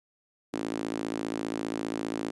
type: tone with high-pass filter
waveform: sawtooth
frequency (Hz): 55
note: A1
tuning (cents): 0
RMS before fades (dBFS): -33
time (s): 0.53-2.31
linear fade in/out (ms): 10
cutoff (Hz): 290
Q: 3.1
effects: resampled to 24000 Hz